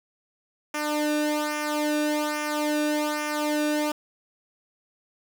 sawtooth tone with flanger, 300 Hz, D4, 37 cents sharp, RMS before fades -26 dBFS, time 0.74-3.92 s, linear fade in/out 5 ms, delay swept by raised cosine 0.24 to 0.97 ms, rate 1.2 Hz, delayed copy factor -0.75, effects 8-bit

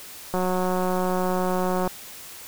click train, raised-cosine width 1 ms, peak -12 dBFS, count 282, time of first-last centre 0.34-1.876 s, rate 183 Hz, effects white hiss -41 dBFS RMS until 2.47 s

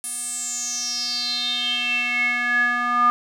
square tone with band-pass filter sweep, 242.8 Hz, B3, 29 cents flat, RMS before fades -23 dBFS, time 0.04-3.1 s, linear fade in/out 0 ms, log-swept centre 10000 to 1200 Hz, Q 8.6, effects none

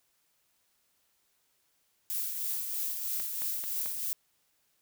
violet noise with tremolo, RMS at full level -32 dBFS, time 2.1-4.13 s, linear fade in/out 0 ms, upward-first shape triangle, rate 3.1 Hz, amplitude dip 45%
click train, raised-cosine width 0.3 ms, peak -27 dBFS, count 4, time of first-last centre 3.2-3.859 s, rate 4.55 Hz
effects white hiss -73 dBFS RMS until 4.81 s

